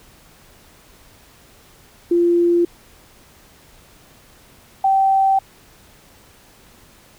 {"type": "tone pair in turn", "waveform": "sine", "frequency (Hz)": [345.3, 775.2], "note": ["F4", "G5"], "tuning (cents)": [-20, -20], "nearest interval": "octave + major second", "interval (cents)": 1400, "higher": "second", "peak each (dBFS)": -12, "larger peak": "neither", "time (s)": [[2.11, 2.65], [4.84, 5.39]], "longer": "second", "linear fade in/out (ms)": 5, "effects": ["pink hiss -49 dBFS RMS until 7.18 s"]}